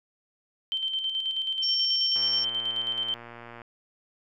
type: tone with tremolo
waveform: sine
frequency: 3111 Hz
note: G7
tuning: 14 cents flat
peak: -25 dBFS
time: 0.72-3.14 s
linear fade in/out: 0 ms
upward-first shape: square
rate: 9.3 Hz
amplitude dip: 45%
type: tone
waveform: sine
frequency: 5470 Hz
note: F8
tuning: 37 cents flat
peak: -24 dBFS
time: 1.62-2.45 s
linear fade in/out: 20 ms
type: click train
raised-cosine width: 0.5 ms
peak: -28 dBFS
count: 173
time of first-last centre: 2.16-3.618 s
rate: 118 Hz
effects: none